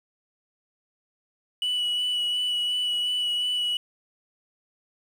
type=tone with vibrato; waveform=sine; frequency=2949 Hz; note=F#7; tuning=6 cents flat; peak=-21 dBFS; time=1.62-3.77 s; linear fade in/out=2 ms; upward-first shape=sine; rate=2.8 Hz; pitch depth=15 cents each way; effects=tanh soft clip ceiling -22 dBFS + 8-bit